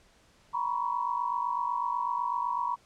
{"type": "tone cluster", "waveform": "sine", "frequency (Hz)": [947, 995, 1114], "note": ["A#5", "B5", "C#6"], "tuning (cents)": [27, 13, 8], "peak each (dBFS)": [-31, -32, -34], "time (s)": [0.53, 2.76], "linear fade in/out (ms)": 20, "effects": ["pink hiss -62 dBFS RMS until 2.85 s", "low-pass 8000 Hz 12 dB/octave"]}